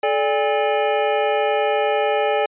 square tone cluster, 431.8 / 583 / 812 Hz, A4 / D5 / G#5, -33 / -13 / -39 cents, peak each -22 dBFS, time 0.03-2.46 s, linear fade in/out 5 ms, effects resampled to 8000 Hz

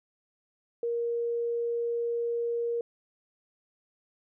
sine tone, 469.9 Hz, A#4, 14 cents sharp, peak -27 dBFS, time 0.83-2.81 s, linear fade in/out 2 ms, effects none

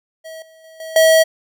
square tone with level steps, 643 Hz, E5, 43 cents flat, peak -32 / -45 / -41 / -29 / -9 dBFS, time 0.24-1.24 s, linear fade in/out 20 ms, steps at 0.42 / 0.64 / 0.8 / 0.96 s, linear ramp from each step 2 ms, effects none

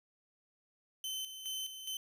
sawtooth tone with tremolo, 3066 Hz, G7, 39 cents flat, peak -34 dBFS, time 1.04-1.97 s, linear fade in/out 2 ms, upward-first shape square, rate 2.4 Hz, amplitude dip 60%, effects none

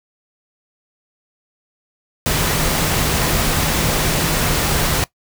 sine tone in noise, 155.2 Hz, D#3, 4 cents flat, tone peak -25 dBFS, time 2.26-5.04 s, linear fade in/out 0 ms, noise pink, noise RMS -18 dBFS, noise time 2.26-5.04 s, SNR -10 dB, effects noise-tail reverb RT60 0.1 s tail -19 dB re dry

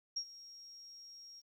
sine tone with ADSR envelope, 5588 Hz, F8, in tune, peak -33 dBFS, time 0.16-1.42 s, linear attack 10 ms, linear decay 71 ms, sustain -18 dB, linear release 33 ms, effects 12-bit

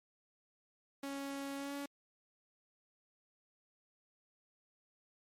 sawtooth tone with pitch glide, 277.2 to 282.5 Hz, C#4 to C#4, 0 to +33 cents, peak -36 dBFS, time 1.03-1.86 s, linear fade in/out 5 ms, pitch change +33 cents, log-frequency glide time 1.57-1.74 s, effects MP3 64 kbps

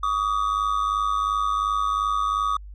triangle ring-modulated tone, 1195 Hz, D6, 30 cents sharp, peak -16 dBFS, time 0.03-2.57 s, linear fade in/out 5 ms, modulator 51.4 Hz, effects added 50 Hz sine -37 dBFS peak until 2.74 s + resampled to 24000 Hz

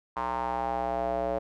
square tone with band-pass filter sweep, 61.74 Hz, B1, in tune, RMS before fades -30 dBFS, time 0.16-1.39 s, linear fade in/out 10 ms, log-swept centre 1000 to 600 Hz, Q 4.9, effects none

